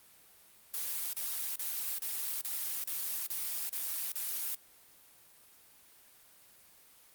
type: noise bursts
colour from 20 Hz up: blue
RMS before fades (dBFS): -36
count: 9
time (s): 0.74-4.546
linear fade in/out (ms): 0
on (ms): 390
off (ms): 37
effects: white hiss -60 dBFS RMS until 7.14 s + Opus 32 kbps